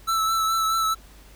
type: tone with vibrato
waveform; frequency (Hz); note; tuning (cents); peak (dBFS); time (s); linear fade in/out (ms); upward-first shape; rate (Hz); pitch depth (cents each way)
square; 1318.5; E6; 0; -21; 0.07-0.95; 20; triangle; 4.7; 27
effects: added 50 Hz sine -47 dBFS peak until 1.35 s + pink hiss -52 dBFS RMS until 1.35 s